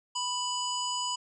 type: harmonic tone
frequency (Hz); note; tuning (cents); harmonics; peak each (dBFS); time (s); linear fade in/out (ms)
990; B5; +4; 1 / 3 / 5 / 7 / 8; -33 / -35 / -37 / -37 / -43; 0.15-1.16; 10
effects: none